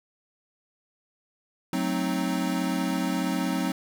square chord, F# diminished seventh, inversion none, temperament equal, 185 / 220 / 261.6 / 311.1 Hz, F#3 / A3 / C4 / Eb4, 0 / 0 / 0 / 0 cents, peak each -30 / -35 / -30 / -32 dBFS, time 1.73-3.72 s, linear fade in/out 2 ms, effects none

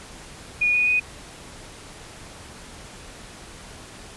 sine tone with pitch steps, 2450 / 2468 / 2487 Hz, D#7 / D#7 / D#7, -27 / -15 / -1 cents, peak -17 dBFS, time 0.61-1 s, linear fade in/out 10 ms, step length 130 ms, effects pink hiss -42 dBFS RMS until 4.16 s + resampled to 24000 Hz

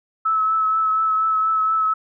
sine tone with vibrato, 1300 Hz, E6, 24 cents flat, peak -16 dBFS, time 0.25-1.94 s, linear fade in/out 10 ms, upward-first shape triangle, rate 4.2 Hz, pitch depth 22 cents each way, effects none

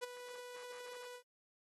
sawtooth tone with ADSR envelope, 492.7 Hz, B4, 4 cents flat, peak -33 dBFS, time 0.01-1.23 s, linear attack 26 ms, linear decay 16 ms, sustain -11 dB, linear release 83 ms, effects AAC 32 kbps

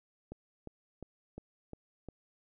click train, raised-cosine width 2 ms, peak -30 dBFS, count 6, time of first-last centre 0.32-2.087 s, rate 2.83 Hz, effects none

